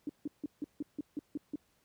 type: tone bursts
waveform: sine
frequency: 293.9 Hz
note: D4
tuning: 1 cent sharp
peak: -33 dBFS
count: 9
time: 0.07-1.557 s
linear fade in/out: 2 ms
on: 23 ms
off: 160 ms
effects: pink hiss -72 dBFS RMS until 1.84 s + high-pass 60 Hz 12 dB/octave